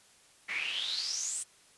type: noise with band-pass filter sweep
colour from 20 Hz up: pink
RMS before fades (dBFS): -35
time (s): 0.48-1.44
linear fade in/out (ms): 20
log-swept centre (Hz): 2000 to 8900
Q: 9.3
effects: white hiss -61 dBFS RMS until 1.77 s + resampled to 24000 Hz